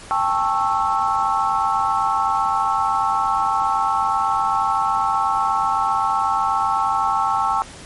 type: chord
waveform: sine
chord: A dominant seventh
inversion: third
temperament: just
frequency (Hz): 792 / 880 / 1100 / 1320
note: G5 / A5 / C#6 / E6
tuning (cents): +18 / 0 / -14 / +2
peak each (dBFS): -22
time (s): 0.11-7.62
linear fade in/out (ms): 0
effects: pink hiss -39 dBFS RMS until 7.85 s + MP3 48 kbps